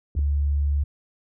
clicks, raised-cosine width 3 ms, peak -28 dBFS, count 2, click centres 0.152 / 0.191 s
sine tone, 71.8 Hz, D2, 39 cents flat, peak -19 dBFS, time 0.16-0.84 s, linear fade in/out 10 ms
effects none

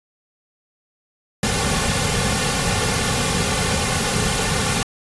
pink noise with comb filter, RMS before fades -20 dBFS, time 1.43-4.83 s, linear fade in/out 2 ms, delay 3.1 ms, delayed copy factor -0.75, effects resampled to 24000 Hz

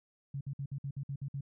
sine tone bursts, 138.59 Hz, C#3, in tune, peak -35 dBFS, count 9, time 0.34-1.409 s, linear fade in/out 5 ms, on 69 ms, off 56 ms, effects none

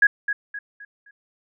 sine tone with echo, 1661.2 Hz, G#6, in tune, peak -11 dBFS, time 0.02-0.07 s, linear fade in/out 5 ms, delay 260 ms, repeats 4, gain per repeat -9 dB, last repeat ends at 1.11 s, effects none

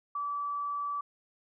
sine tone, 1154 Hz, D6, 31 cents flat, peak -31 dBFS, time 0.15-1.01 s, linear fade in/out 5 ms, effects none

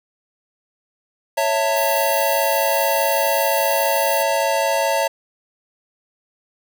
square chord, A major, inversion first, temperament equal with one note detuned, 554.4 / 659.3 / 899.5 Hz, C#5 / E5 / A5, 0 / 0 / +38 cents, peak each -22 dBFS, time 1.37-5.08 s, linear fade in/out 10 ms
white high-pass noise, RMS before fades -27 dBFS, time 1.76-4.23 s, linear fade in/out 10 ms, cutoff 9900 Hz, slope 96 dB/octave
effects none

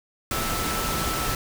sine tone in noise, 1318.5 Hz, E6, in tune, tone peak -31 dBFS, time 0.31-1.35 s, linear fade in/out 2 ms, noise pink, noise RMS -27 dBFS, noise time 0.31-1.35 s, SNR -7 dB, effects none

